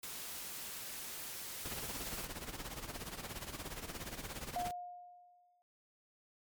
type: noise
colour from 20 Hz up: white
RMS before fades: -45 dBFS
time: 0.03-2.25 s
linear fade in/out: 2 ms
type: noise with tremolo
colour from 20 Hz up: pink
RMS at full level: -42 dBFS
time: 1.65-4.71 s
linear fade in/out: 2 ms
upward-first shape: sine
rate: 17 Hz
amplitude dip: 70%
type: tone with exponential decay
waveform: sine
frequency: 712 Hz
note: F5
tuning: 33 cents sharp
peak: -33 dBFS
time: 4.56-5.62 s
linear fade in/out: 0 ms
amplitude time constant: 230 ms
effects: MP3 96 kbps